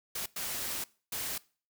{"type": "noise bursts at uneven times", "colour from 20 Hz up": "white", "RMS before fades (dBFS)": -36, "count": 3, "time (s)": [[0.15, 0.26], [0.36, 0.84], [1.12, 1.38]], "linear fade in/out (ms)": 5, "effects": ["noise-tail reverb RT60 0.4 s tail -22 dB re dry"]}